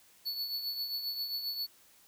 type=tone with tremolo; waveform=square; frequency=4435 Hz; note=C#8; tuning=in tune; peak=-32 dBFS; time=0.25-1.67 s; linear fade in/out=20 ms; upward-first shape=triangle; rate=7.5 Hz; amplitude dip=60%; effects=white hiss -62 dBFS RMS until 2.07 s